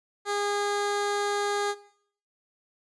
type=tone; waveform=15% pulse; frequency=408.4 Hz; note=G#4; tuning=29 cents flat; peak=-20 dBFS; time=0.25-1.75 s; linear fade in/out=50 ms; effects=noise-tail reverb RT60 0.6 s tail -17 dB re dry + resampled to 22050 Hz